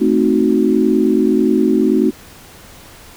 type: chord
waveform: sine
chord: A diminished seventh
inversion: none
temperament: equal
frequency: 220 / 261.6 / 311.1 / 370 Hz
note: A3 / C4 / Eb4 / Gb4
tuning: 0 / 0 / 0 / 0 cents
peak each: -16 dBFS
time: 0-2.11 s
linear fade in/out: 20 ms
effects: pink hiss -40 dBFS RMS until 3.16 s